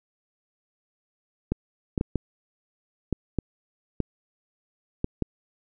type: clicks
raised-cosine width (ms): 3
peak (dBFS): -11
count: 9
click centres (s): 1.52 / 1.978 / 2.011 / 2.157 / 3.127 / 3.387 / 4.003 / 5.044 / 5.223
effects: none